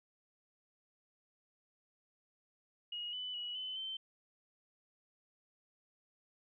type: tone with pitch steps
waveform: sine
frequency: 2887 / 3000 / 2924 / 3030 / 3095 Hz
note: F#7 / F#7 / F#7 / F#7 / G7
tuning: -43 / +23 / -21 / +40 / -23 cents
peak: -39 dBFS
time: 2.92-3.97 s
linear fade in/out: 5 ms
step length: 210 ms
effects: none